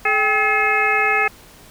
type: harmonic tone with a mistuned harmonic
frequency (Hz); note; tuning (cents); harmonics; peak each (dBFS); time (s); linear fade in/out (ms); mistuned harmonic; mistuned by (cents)
427.3; G#4; +49; 1 / 2 / 3 / 4 / 5 / 6; -25 / -22 / -22 / -22 / -20 / -21; 0.05-1.28; 5; 2; -130
effects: pink hiss -45 dBFS RMS until 1.7 s